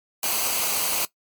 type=noise with comb filter; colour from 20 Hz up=white; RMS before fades=-24 dBFS; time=0.23-1.05 s; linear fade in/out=2 ms; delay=0.56 ms; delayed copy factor=-0.55; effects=noise-tail reverb RT60 0.1 s tail -18 dB re dry + MP3 96 kbps